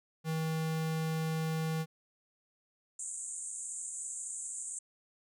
square tone, 159.8 Hz, D#3, 47 cents sharp, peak -32 dBFS, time 0.24-1.86 s, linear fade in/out 50 ms
white band-pass noise, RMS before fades -41 dBFS, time 2.99-4.79 s, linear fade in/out 5 ms, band 6900 to 9000 Hz, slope 96 dB/octave
effects none

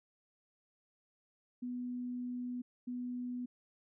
sine tone bursts at uneven times, 246.9 Hz, B3, in tune, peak -37 dBFS, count 2, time 1.62-2.62 / 2.87-3.46 s, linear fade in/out 10 ms, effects none

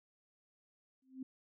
sine tone with exponential growth, 261.5 Hz, C4, 1 cent flat, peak -38 dBFS, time 1.02-1.23 s, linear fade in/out 5 ms, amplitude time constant 45 ms, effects none

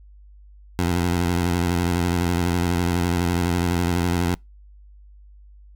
15% pulse tone with vibrato, 87.31 Hz, F2, in tune, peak -13 dBFS, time 0.79-4.35 s, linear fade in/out 0 ms, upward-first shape square, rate 12 Hz, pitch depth 43 cents each way, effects noise-tail reverb RT60 0.2 s tail -26 dB re dry + added 50 Hz sine -44 dBFS peak until 5.75 s

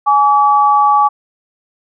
sine tone pair together, 836 / 1146 Hz, G#5 / D6, +11 / -43 cents, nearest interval perfect fourth, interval 546 cents, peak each -10 dBFS, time 0.06-1.09 s, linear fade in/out 20 ms, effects none

